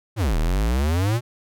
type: exponential two-way sweep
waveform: square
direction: down then up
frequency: 124.8 to 37.21 to 124.8 Hz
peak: -19 dBFS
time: 0.16-1.21 s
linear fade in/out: 50 ms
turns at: 0.38 s
effects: none